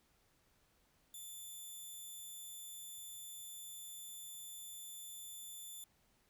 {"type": "tone", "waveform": "5% pulse", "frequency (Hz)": 3520, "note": "A7", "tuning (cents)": 0, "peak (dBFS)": -40, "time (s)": [1.14, 5.84], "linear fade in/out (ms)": 2, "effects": ["pink hiss -74 dBFS RMS until 6.29 s"]}